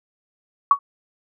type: tone with exponential decay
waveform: sine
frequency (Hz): 1124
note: C#6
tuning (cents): +24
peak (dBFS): -5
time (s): 0.71-0.79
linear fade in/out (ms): 2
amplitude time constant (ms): 17
effects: none